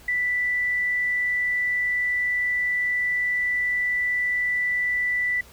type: tone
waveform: sine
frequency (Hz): 1975.5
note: B6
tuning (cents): 0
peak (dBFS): -21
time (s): 0.08-5.41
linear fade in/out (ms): 5
effects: added 60 Hz sine -53 dBFS peak until 5.52 s + pink hiss -50 dBFS RMS until 5.52 s